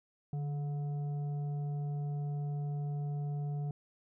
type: tone with frequency modulation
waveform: sine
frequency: 146.83 Hz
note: D3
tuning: in tune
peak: -33 dBFS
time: 0.33-3.71 s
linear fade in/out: 2 ms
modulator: 574 Hz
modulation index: 0.25
effects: none